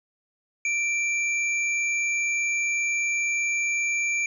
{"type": "tone pair together", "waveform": "sine", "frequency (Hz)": [2349, 6686], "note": ["D7", "G#8"], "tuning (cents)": [0, 11], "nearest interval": "octave + tritone", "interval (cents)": 1811, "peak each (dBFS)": [-23, -32], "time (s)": [0.65, 4.26], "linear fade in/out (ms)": 2, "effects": ["10-bit"]}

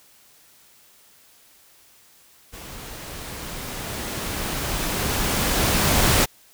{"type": "noise with level ramp", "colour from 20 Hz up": "pink", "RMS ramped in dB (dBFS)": [-39, -17], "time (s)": [2.52, 6.26], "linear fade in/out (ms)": 20, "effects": ["white hiss -54 dBFS RMS until 6.53 s"]}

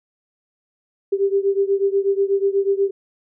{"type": "beating tone pair", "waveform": "sine", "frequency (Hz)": [392, 400.2], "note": ["G4", "G4"], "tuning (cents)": [0, 36], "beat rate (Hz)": 8.2, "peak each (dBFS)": [-18, -20], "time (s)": [1.12, 2.91], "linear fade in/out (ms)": 10, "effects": []}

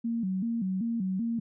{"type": "tone with vibrato", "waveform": "sine", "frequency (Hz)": 208.6, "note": "G#3", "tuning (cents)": 8, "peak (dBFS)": -27, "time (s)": [0.04, 1.4], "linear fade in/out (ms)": 10, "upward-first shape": "square", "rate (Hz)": 2.6, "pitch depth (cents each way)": 180, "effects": []}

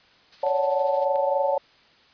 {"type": "noise with tremolo", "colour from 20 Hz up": "blue", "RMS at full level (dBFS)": -41, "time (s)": [0.32, 1.05], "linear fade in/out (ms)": 5, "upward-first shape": "sine", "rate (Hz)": 13, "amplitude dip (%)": 55}
{"type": "chord", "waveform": "sine", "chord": "D major seventh", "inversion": "third", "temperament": "equal with one note detuned", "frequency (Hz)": [554.4, 577.9, 740, 880], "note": ["C#5", "D5", "F#5", "A5"], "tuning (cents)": [0, -28, 0, 0], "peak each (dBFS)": [-23, -27, -29, -26], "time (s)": [0.43, 1.58], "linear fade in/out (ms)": 5}
{"type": "clicks", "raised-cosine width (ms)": 0.3, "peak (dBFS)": -28, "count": 2, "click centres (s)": [0.466, 1.158]}
{"effects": ["white hiss -56 dBFS RMS until 2.13 s", "resampled to 11025 Hz"]}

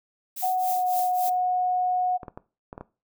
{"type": "noise with tremolo", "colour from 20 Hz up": "violet", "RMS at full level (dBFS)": -31, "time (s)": [0.36, 1.3], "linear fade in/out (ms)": 10, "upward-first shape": "triangle", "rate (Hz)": 3.6, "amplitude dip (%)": 95}
{"type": "tone with pitch glide", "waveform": "sine", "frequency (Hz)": [740, 729.8], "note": ["F#5", "F#5"], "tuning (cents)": [0, -24], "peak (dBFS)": -21, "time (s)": [0.42, 2.18], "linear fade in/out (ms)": 20, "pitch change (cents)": -24, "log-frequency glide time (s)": [0.56, 0.88]}
{"type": "clicks", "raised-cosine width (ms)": 1, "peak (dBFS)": -23, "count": 6, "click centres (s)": [2.232, 2.282, 2.375, 2.729, 2.779, 2.81]}
{"effects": ["noise-tail reverb RT60 0.3 s tail -18 dB re dry"]}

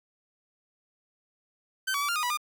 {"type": "tone with pitch steps", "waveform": "sawtooth", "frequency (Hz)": [1542, 1135, 1155, 1396, 1234, 978, 1210], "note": ["G6", "C#6", "D6", "F6", "D#6", "B5", "D#6"], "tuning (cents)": [-29, 41, -29, -1, -15, -17, -49], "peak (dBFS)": -23, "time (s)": [1.87, 2.374], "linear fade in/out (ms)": 10, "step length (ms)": 72, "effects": []}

